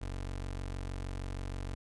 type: tone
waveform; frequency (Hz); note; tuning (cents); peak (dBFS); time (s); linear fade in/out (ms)
25% pulse; 46.42; F#1; +6; -33; 0.01-1.75; 10
effects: resampled to 24000 Hz